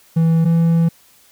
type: tone pair in turn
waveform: triangle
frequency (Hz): 163.9 / 166.38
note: E3 / E3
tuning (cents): -10 / +16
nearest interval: unison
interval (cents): 26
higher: second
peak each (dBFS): -9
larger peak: neither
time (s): 0.16-0.45 / 0.45-0.89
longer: second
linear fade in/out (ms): 10
effects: white hiss -51 dBFS RMS until 1.31 s